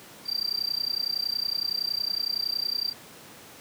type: tone with amplitude modulation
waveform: triangle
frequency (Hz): 4699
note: D8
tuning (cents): 0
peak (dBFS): -21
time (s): 0.25-2.94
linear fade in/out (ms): 50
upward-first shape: sine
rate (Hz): 30.8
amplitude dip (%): 100
effects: pink hiss -47 dBFS RMS until 3.6 s + high-pass 150 Hz 12 dB/octave